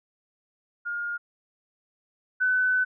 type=tone pair in turn; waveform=sine; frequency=1419 / 1506.5 Hz; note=F6 / F#6; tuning=+27 / +31 cents; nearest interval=minor second; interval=104 cents; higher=second; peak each=-28 / -20 dBFS; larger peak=second; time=0.85-1.18 / 2.4-2.85 s; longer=second; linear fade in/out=20 ms; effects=none